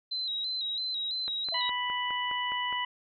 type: tone with vibrato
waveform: sine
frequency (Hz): 3944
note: B7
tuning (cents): -3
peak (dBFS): -30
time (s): 0.11-1.7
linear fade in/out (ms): 10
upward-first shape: square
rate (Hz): 3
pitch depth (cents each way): 51
type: click train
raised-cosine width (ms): 0.5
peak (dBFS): -27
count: 8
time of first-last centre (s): 1.28-2.726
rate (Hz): 4.84
type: tone with exponential decay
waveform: sine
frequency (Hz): 665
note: E5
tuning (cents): +15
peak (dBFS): -35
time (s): 1.52-1.68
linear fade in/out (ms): 5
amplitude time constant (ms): 34
type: harmonic tone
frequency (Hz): 987.8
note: B5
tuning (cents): 0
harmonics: 1 / 2 / 3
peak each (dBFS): -32 / -34 / -34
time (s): 1.54-2.85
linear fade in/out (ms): 5
effects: none